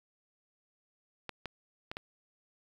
clicks, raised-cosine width 0.3 ms, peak -22 dBFS, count 4, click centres 1.293 / 1.457 / 1.915 / 1.969 s, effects 8-bit

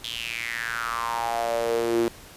sawtooth tone with high-pass filter sweep, 116.54 Hz, A#2, in tune, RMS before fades -27 dBFS, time 0.04-2.08 s, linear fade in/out 0 ms, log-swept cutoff 3400 to 310 Hz, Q 6.1, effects pink hiss -46 dBFS RMS until 2.36 s + resampled to 32000 Hz

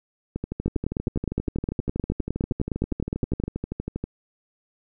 two click trains, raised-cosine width 3 ms, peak -11 / -15 dBFS, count 28 / 47, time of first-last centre 0.66-3.438 / 0.36-4.04 s, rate 9.72 / 12.5 Hz, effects none

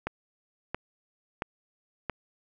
click train, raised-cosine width 0.5 ms, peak -15 dBFS, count 4, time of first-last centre 0.07-2.097 s, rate 1.48 Hz, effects none

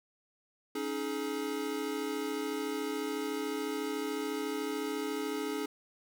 square chord, C# suspended second, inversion none, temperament equal with one note detuned, 277.2 / 311.1 / 423.5 Hz, C#4 / D#4 / G#4, 0 / 0 / +34 cents, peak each -39 / -39 / -37 dBFS, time 0.75-5.66 s, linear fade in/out 5 ms, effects none

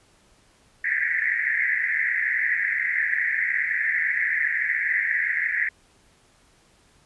pink band-pass noise, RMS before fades -24 dBFS, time 0.84-5.69 s, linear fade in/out 5 ms, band 1700 to 2100 Hz, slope 96 dB/octave, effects pink hiss -59 dBFS RMS until 7.05 s + resampled to 24000 Hz

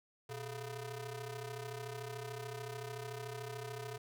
sawtooth ring-modulated tone, 276.4 Hz, C#4, 5 cents flat, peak -35 dBFS, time 0.29-3.98 s, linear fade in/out 10 ms, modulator 155 Hz, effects none

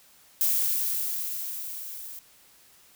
violet noise with level ramp, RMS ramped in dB -23 to -41 dBFS, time 0.41-2.19 s, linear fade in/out 0 ms, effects white hiss -57 dBFS RMS until 2.95 s

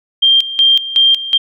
sine tone with tremolo, 3182 Hz, G7, 25 cents sharp, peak -6 dBFS, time 0.22-1.38 s, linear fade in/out 10 ms, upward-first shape square, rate 2.7 Hz, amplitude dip 80%, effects none

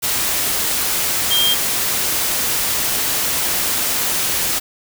sine tone in noise, 3200 Hz, G7, 35 cents sharp, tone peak -14 dBFS, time 1.3-1.55 s, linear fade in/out 20 ms, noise white, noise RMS -19 dBFS, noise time 0.02-4.6 s, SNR +2 dB, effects none

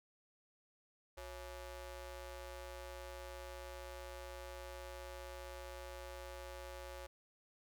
sawtooth ring-modulated tone, 303.7 Hz, D#4, 42 cents flat, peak -40 dBFS, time 1.17-7.07 s, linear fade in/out 10 ms, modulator 244 Hz, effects none

